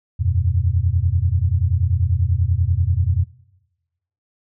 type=chord; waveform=sine; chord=E suspended second; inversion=none; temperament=just; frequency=82.41 / 92.71 / 123.61 Hz; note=E2 / F#2 / B2; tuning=0 / +4 / +2 cents; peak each=-20 / -18 / -23 dBFS; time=0.19-3.25 s; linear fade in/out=20 ms; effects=noise-tail reverb RT60 1.0 s tail -22 dB re dry